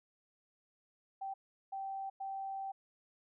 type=tone bursts at uneven times; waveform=sine; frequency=778 Hz; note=G5; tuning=13 cents flat; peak=-38 dBFS; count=3; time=1.21-1.34 / 1.72-2.1 / 2.2-2.72 s; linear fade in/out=10 ms; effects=none